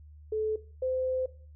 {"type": "tone pair in turn", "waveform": "sine", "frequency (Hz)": [433.4, 515.4], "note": ["A4", "C5"], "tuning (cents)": [-26, -26], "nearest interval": "minor third", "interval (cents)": 300, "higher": "second", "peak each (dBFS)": -27, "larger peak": "neither", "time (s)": [[0.32, 0.56], [0.82, 1.26]], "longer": "second", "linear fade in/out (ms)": 5, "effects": ["noise-tail reverb RT60 0.4 s tail -17 dB re dry", "added 75 Hz sine -48 dBFS peak until 1.55 s"]}